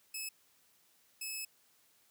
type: tone bursts at uneven times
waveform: 10% pulse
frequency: 2591 Hz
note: E7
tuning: 30 cents flat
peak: -30 dBFS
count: 2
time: 0.14-0.29 / 1.21-1.45 s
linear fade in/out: 5 ms
effects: white hiss -69 dBFS RMS until 2.1 s + high-pass 80 Hz 12 dB/octave